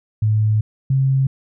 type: tone pair in turn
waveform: sine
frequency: 107.6 / 134.3 Hz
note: A2 / C3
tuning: -38 / +46 cents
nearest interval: major third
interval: 384 cents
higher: second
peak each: -13 dBFS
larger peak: neither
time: 0.22-0.61 / 0.9-1.27 s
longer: first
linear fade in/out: 5 ms
effects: none